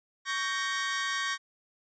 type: chord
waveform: sawtooth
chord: G diminished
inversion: second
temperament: equal with one note detuned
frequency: 1117.7 / 1568 / 1864.7 Hz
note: Db6 / G6 / Bb6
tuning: +14 / 0 / 0 cents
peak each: -30 / -31 / -29 dBFS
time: 0.25-1.38 s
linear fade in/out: 50 ms
effects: resampled to 16000 Hz